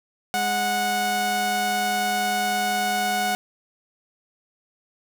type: tone pair together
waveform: sawtooth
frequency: 206.3 / 735 Hz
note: G#3 / F#5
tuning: -11 / -12 cents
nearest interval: octave + minor seventh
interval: 2199 cents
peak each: -27 / -18 dBFS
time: 0.34-3.35 s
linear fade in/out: 0 ms
effects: none